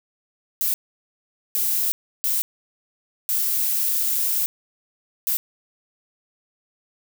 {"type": "noise bursts at uneven times", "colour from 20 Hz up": "violet", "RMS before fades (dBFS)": -22, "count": 5, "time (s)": [[0.61, 0.74], [1.55, 1.92], [2.24, 2.42], [3.29, 4.46], [5.27, 5.37]], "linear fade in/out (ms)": 0, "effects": []}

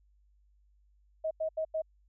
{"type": "tone bursts at uneven times", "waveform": "sine", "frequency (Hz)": 634, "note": "D#5", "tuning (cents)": 32, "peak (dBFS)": -29, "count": 4, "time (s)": [[1.24, 1.31], [1.4, 1.49], [1.57, 1.65], [1.74, 1.82]], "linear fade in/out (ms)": 10, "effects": ["added 50 Hz sine -63 dBFS peak until 2.08 s"]}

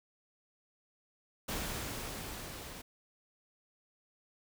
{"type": "noise with level ramp", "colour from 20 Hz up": "pink", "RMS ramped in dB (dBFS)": [-37, -47], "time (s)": [1.48, 2.82], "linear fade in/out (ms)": 10, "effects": []}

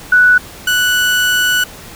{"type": "tone pair in turn", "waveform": ["sine", "30% pulse"], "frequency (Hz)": [1480, 1480], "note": ["F#6", "F#6"], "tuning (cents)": [0, 0], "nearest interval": "unison", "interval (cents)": 0, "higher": "neither", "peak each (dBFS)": [-5, -8], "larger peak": "first", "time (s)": [[0.12, 0.38], [0.67, 1.64]], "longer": "second", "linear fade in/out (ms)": 5, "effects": ["pink hiss -34 dBFS RMS until 1.95 s"]}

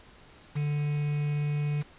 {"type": "tone with quantisation", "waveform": "triangle", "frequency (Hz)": 147.2, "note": "D3", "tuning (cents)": 4, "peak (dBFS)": -24, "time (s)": [0.55, 1.83], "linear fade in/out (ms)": 20, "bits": 7, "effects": ["pink hiss -54 dBFS RMS until 1.98 s", "resampled to 8000 Hz"]}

